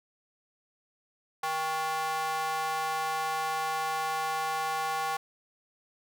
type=tone with high-pass filter; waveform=square; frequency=158.2 Hz; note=D#3; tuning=29 cents sharp; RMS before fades=-31 dBFS; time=1.43-5.17 s; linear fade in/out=5 ms; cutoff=900 Hz; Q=3.8; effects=none